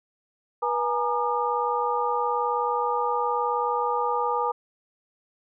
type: tone cluster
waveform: sine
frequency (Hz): 484.4 / 837 / 936 / 1210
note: B4 / G#5 / A#5 / D#6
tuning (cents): -34 / +13 / +7 / -49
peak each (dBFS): -28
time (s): 0.62-4.52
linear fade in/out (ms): 10
effects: none